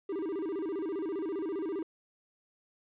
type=tone with vibrato; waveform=triangle; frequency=354.5 Hz; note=F4; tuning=26 cents sharp; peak=-30 dBFS; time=0.09-1.83 s; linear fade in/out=5 ms; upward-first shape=square; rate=15 Hz; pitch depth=190 cents each way; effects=resampled to 8000 Hz + 11-bit